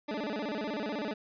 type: tone with vibrato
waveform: 20% pulse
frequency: 250.9 Hz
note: B3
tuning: 28 cents sharp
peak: -28 dBFS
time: 0.08-1.14 s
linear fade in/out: 10 ms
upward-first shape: square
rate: 16 Hz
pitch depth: 280 cents each way
effects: resampled to 11025 Hz

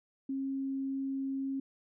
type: tone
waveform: sine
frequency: 270.2 Hz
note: C#4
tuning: 44 cents flat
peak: -32 dBFS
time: 0.29-1.6 s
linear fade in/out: 5 ms
effects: none

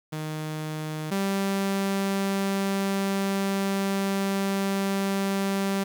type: tone pair in turn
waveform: sawtooth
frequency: 155 / 195.97 Hz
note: D#3 / G3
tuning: -6 / 0 cents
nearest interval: major third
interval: 406 cents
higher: second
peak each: -26 / -20 dBFS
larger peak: second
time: 0.12-1.11 / 1.11-5.84 s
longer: second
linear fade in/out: 10 ms
effects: 9-bit

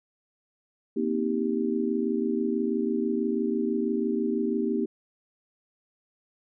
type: chord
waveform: sine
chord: C minor seventh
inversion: third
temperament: just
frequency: 235.5 / 261.6 / 314 / 392.4 Hz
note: Bb3 / C4 / Eb4 / G4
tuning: +18 / 0 / +16 / +2 cents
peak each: -28 / -32 / -30 / -29 dBFS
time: 0.96-4.86 s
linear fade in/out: 10 ms
effects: none

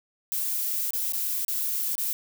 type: noise with dropouts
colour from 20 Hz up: violet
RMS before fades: -28 dBFS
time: 0.32-2.13 s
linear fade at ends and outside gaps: 0 ms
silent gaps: 0.906-0.934 / 1.122-1.134 / 1.448-1.482 / 1.954-1.98 s
effects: none

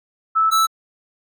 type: tone pair in turn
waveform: sine / square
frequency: 1311 / 1315.6 Hz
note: E6 / E6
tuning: -10 / -4 cents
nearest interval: unison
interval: 6 cents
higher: second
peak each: -13 / -14 dBFS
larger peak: first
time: 0.35-0.51 / 0.51-0.67 s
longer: neither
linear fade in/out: 20 ms
effects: AAC 64 kbps

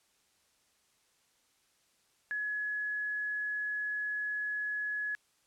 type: tone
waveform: sine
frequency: 1692 Hz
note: G#6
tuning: 32 cents sharp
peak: -32 dBFS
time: 2.31-5.15 s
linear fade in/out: 0 ms
effects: white hiss -71 dBFS RMS until 5.46 s + low-pass 10000 Hz 12 dB/octave

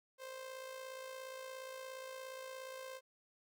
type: tone with amplitude modulation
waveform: sawtooth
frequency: 523.3 Hz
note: C5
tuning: in tune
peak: -40 dBFS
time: 0.18-3.01 s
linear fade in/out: 50 ms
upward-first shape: sine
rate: 57.1 Hz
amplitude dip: 50%
effects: none

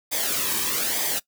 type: noise with flanger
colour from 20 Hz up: white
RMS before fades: -25 dBFS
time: 0.11-1.2 s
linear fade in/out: 20 ms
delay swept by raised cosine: 0.71 to 1.47 ms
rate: 1.1 Hz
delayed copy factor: -0.65
effects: noise-tail reverb RT60 0.1 s tail -21 dB re dry

